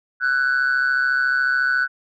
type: tone with amplitude modulation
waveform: sine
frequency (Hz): 1492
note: F#6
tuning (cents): +14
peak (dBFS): -11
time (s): 0.2-1.88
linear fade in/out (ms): 50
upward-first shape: sine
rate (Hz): 134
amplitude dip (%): 80
effects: tanh soft clip ceiling -13 dBFS